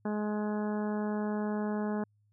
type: harmonic tone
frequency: 210.4 Hz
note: G#3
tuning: 23 cents sharp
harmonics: 1 / 2 / 3 / 4 / 5 / 6 / 7 / 8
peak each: -31 / -37 / -41 / -42 / -46 / -51 / -49 / -51 dBFS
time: 0.05-2.04 s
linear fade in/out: 5 ms
effects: added 104 Hz sine -66 dBFS peak until 2.32 s